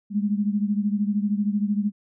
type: beating tone pair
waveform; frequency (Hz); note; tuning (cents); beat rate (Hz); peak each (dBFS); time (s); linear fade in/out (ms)
sine; 203 / 216; G#3 / A3; -39 / -32; 13; -22 / -26; 0.1-1.92; 50
effects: none